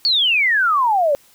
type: exponential sweep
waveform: sine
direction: down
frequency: 4546 to 548 Hz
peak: -13 dBFS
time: 0.05-1.15 s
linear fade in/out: 0 ms
effects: white hiss -52 dBFS RMS until 1.34 s